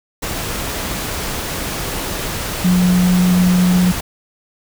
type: tone in noise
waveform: sine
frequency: 180.6 Hz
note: F#3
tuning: 42 cents flat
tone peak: -10 dBFS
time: 2.64-3.92 s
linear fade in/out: 10 ms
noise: pink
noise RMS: -23 dBFS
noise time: 0.22-4.01 s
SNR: +10 dB
effects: none